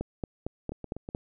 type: two click trains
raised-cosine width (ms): 2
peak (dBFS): -24 / -18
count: 4 / 6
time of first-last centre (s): 0.72-1.089 / 0.01-1.149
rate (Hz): 8.13 / 4.39
effects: none